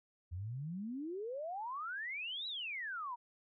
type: exponential two-way sweep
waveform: sine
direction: up then down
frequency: 82.41 to 3991 to 924 Hz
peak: -39 dBFS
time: 0.31-3.16 s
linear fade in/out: 20 ms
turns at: 2.47 s
effects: none